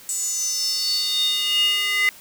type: tone with high-pass filter sweep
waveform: square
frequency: 407.7 Hz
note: G#4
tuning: 32 cents flat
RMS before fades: -22 dBFS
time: 0.09-2.09 s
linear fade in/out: 0 ms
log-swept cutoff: 7700 to 2100 Hz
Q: 8.2
effects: white hiss -45 dBFS RMS until 2.2 s